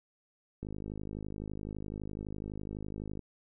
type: click train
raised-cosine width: 3 ms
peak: -27 dBFS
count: 134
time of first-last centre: 0.63-3.193 s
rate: 51.9 Hz
effects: none